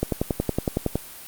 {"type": "click train", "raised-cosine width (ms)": 2, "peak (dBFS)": -8, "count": 11, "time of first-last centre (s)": [0.03, 0.956], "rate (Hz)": 10.8, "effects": ["white hiss -41 dBFS RMS until 1.27 s", "Opus 32 kbps"]}